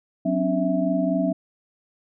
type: tone cluster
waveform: sine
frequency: 184.6 / 261.5 / 285.6 / 656 Hz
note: F#3 / C4 / D4 / E5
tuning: -4 / -1 / -48 / -9 cents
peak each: -25 dBFS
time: 0.25-1.33 s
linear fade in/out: 10 ms
effects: none